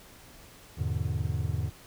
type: chord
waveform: triangle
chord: E dominant seventh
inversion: none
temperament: just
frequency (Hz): 82.41 / 103.01 / 123.61 / 148.33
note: E2 / G#2 / B2 / D3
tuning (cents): 0 / -14 / +2 / +18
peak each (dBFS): -30 / -30 / -33 / -33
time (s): 0.77-1.7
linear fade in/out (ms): 20
effects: pink hiss -52 dBFS RMS until 1.86 s